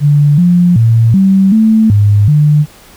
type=tone with pitch steps; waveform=sine; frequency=145.8 / 176.2 / 114.2 / 192.8 / 220.1 / 102.9 / 149.2 Hz; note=D3 / F3 / A#2 / G3 / A3 / G#2 / D3; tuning=-12 / +16 / -35 / -28 / +1 / -16 / +28 cents; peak=-4 dBFS; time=0-2.66 s; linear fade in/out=50 ms; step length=380 ms; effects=pink hiss -39 dBFS RMS until 2.96 s